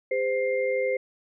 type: tone cluster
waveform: sine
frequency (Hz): 403 / 515 / 2108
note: G4 / C5 / C7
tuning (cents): +48 / -28 / +12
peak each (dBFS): -30 / -24 / -32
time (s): 0.11-0.97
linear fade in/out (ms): 5
effects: none